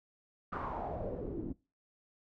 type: noise with low-pass filter sweep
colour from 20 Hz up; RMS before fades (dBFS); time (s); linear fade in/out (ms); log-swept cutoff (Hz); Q
pink; -39; 0.52-1.53; 10; 1300 to 270; 4.3
effects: noise-tail reverb RT60 0.3 s tail -22 dB re dry